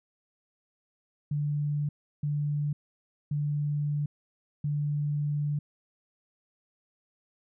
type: tone bursts at uneven times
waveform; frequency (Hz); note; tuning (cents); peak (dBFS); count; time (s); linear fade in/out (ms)
sine; 146.83; D3; 0; -26; 4; 1.31-1.89 / 2.23-2.73 / 3.31-4.06 / 4.64-5.59; 5
effects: none